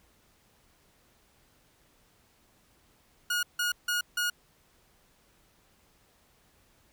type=tone bursts; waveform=sawtooth; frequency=1441 Hz; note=F#6; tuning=46 cents flat; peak=-23 dBFS; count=4; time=3.3-4.3 s; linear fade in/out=5 ms; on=130 ms; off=160 ms; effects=pink hiss -65 dBFS RMS until 6.92 s